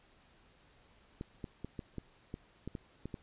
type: clicks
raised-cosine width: 3 ms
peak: -27 dBFS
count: 10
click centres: 1.211 / 1.442 / 1.646 / 1.792 / 1.983 / 2.341 / 2.676 / 2.752 / 3.056 / 3.142 s
effects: pink hiss -65 dBFS RMS until 3.22 s + resampled to 8000 Hz